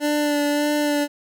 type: tone with vibrato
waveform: 25% pulse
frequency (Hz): 293.7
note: D4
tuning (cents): 0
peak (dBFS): -15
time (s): 0-1.08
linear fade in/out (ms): 50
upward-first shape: sine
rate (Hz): 1.7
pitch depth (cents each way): 18
effects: none

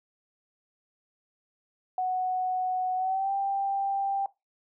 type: tone with pitch glide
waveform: sine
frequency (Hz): 740 to 788.5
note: F#5 to G5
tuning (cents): 0 to +10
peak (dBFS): -25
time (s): 1.98-4.26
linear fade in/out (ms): 2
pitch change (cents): +110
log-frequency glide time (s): 2.96-3.32
effects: noise-tail reverb RT60 0.2 s tail -18 dB re dry

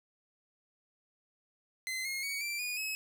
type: tone with pitch steps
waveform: sawtooth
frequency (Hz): 2056 / 2150 / 2247 / 2349 / 2456 / 2568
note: C7 / C7 / C#7 / D7 / D#7 / E7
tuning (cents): -31 / +47 / +23 / 0 / -23 / -46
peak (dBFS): -31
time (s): 1.87-2.95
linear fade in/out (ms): 0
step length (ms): 180
effects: none

